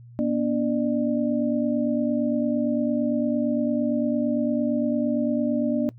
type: tone cluster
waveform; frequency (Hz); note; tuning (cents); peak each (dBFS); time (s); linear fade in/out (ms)
sine; 240.4 / 289.2 / 598; B3 / D4 / D5; -46 / -27 / +31; -23 / -25 / -28; 0.19-5.89; 0
effects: noise-tail reverb RT60 0.1 s tail -21 dB re dry + added 119 Hz sine -43 dBFS peak until 5.98 s